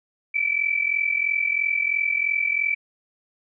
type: tone pair together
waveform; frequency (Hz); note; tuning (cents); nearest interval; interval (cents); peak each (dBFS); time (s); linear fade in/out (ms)
sine; 2295 / 2338; D7 / D7; -40 / -8; unison; 32; -23; 0.34-2.75; 10
effects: none